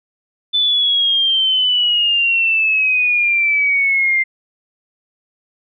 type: exponential sweep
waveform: sine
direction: down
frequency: 3520 to 2093 Hz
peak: -12 dBFS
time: 0.53-4.24 s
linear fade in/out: 20 ms
effects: none